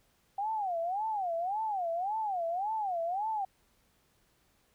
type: tone with vibrato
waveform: sine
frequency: 767 Hz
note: G5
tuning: 38 cents flat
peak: -30 dBFS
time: 0.38-3.45 s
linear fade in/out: 5 ms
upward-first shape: sine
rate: 1.8 Hz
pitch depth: 250 cents each way
effects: pink hiss -70 dBFS RMS until 4.74 s